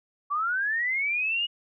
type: linear sweep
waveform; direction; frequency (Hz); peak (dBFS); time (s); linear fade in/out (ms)
sine; up; 1125 to 2901; -24; 0.3-1.47; 20
effects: none